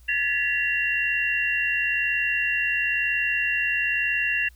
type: tone cluster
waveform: sine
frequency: 1708 / 1789 / 1966 / 2750 Hz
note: G#6 / A6 / B6 / F7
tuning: +48 / +28 / -8 / -27 cents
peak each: -26 / -33 / -30 / -24 dBFS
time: 0.08-4.49 s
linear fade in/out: 10 ms
effects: added 60 Hz sine -48 dBFS peak until 4.55 s + white hiss -61 dBFS RMS until 4.55 s